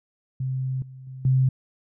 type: tone with level steps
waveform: sine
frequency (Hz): 130.81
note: C3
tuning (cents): 0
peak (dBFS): -24 / -39 / -35 / -16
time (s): 0.4-1.49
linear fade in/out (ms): 5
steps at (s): 0.82 / 1.07 / 1.25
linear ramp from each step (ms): 2
effects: none